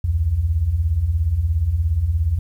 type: beating tone pair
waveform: sine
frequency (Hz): 67.5 / 84.5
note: C#2 / E2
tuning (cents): -45 / +43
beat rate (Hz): 17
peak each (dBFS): -23 / -17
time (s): 0.04-2.39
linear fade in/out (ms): 5
effects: 9-bit